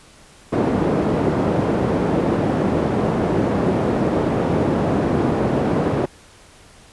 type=band-pass noise; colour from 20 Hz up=white; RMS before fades=-19 dBFS; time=0.52-6.06 s; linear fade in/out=10 ms; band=100 to 430 Hz; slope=12 dB/octave; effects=pink hiss -47 dBFS RMS until 6.92 s + resampled to 24000 Hz